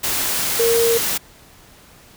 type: tone in noise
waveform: sine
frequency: 463 Hz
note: A#4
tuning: 12 cents flat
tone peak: -14 dBFS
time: 0.59-0.98 s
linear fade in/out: 10 ms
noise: white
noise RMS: -21 dBFS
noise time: 0.03-1.18 s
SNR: +4 dB
effects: pink hiss -47 dBFS RMS until 2.16 s